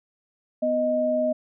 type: tone pair together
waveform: sine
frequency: 248.6 / 622.3 Hz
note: B3 / D#5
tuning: +12 / 0 cents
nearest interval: octave + major third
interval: 1588 cents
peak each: -27 / -21 dBFS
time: 0.62-1.33 s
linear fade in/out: 10 ms
effects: none